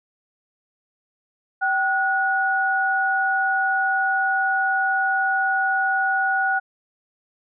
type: tone pair together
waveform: sine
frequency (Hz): 771.5 / 1458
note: G5 / F#6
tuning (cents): -28 / -26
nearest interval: major seventh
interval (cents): 1102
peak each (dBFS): -22 / -20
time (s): 1.61-6.6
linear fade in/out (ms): 20
effects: none